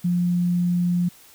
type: tone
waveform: sine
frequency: 176.2 Hz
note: F3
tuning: 16 cents sharp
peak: -18 dBFS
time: 0.04-1.09 s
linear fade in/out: 10 ms
effects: white hiss -50 dBFS RMS until 1.34 s